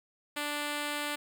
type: tone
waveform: 5% pulse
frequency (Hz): 293.7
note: D4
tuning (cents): 0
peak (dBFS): -21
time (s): 0.36-1.16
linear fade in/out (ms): 10
effects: none